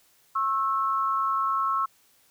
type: tone pair together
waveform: sine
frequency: 1088.3 / 1318.5 Hz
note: C#6 / E6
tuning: -32 / 0 cents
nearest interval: minor third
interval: 332 cents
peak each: -25 / -26 dBFS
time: 0.35-1.86 s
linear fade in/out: 10 ms
effects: white hiss -62 dBFS RMS until 2.3 s